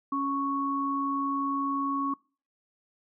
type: tone pair together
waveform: sine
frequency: 277.2 / 1108.7 Hz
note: C#4 / C#6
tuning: 0 / 0 cents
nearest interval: 2 octaves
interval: 2400 cents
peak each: -30 / -28 dBFS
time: 0.12-2.14 s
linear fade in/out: 5 ms
effects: noise-tail reverb RT60 0.4 s tail -25 dB re dry